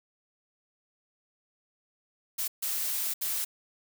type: noise bursts at uneven times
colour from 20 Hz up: blue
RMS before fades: -31 dBFS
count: 3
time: 2.38-2.48 / 2.62-3.14 / 3.21-3.45 s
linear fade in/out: 10 ms
effects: none